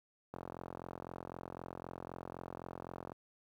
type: click train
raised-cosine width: 1 ms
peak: -29 dBFS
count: 123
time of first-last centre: 0.34-3.119 s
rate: 43.9 Hz
effects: high-pass 80 Hz 12 dB/octave + 11-bit